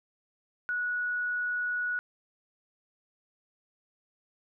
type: tone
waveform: sine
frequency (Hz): 1465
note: F#6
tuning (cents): -18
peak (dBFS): -28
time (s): 0.69-1.99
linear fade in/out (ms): 0
effects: none